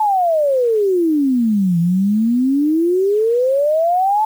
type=exponential two-way sweep; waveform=sine; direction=down then up; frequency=880 to 166.3 to 880 Hz; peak=-12 dBFS; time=0-4.25 s; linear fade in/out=5 ms; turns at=1.79 s; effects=7-bit